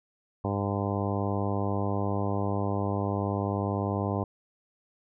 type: harmonic tone with a mistuned harmonic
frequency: 100.3 Hz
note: G2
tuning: 40 cents sharp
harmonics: 1 / 2 / 3 / 4 / 5 / 6 / 7 / 8 / 9 / 10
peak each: -30 / -33 / -35 / -36 / -37 / -38 / -38 / -39 / -40 / -40 dBFS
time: 0.44-4.24 s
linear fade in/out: 5 ms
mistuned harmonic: 10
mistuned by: +37 cents
effects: none